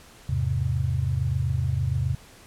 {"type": "chord", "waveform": "sine", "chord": "E augmented", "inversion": "none", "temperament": "equal", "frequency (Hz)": [82.41, 103.83, 130.81], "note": ["E2", "G#2", "B#2"], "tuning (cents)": [0, 0, 0], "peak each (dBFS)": [-27, -28, -25], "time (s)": [0.29, 2.15], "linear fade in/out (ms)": 5, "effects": ["pink hiss -50 dBFS RMS until 2.46 s", "low-pass 12000 Hz 12 dB/octave"]}